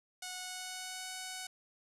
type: tone with pitch glide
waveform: 5% pulse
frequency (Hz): 734 to 744.7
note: F#5 to F#5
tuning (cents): -14 to +11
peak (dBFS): -29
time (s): 0.22-1.47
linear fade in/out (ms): 5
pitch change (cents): +25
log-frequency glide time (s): 0.36-1.11
effects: resampled to 32000 Hz + 11-bit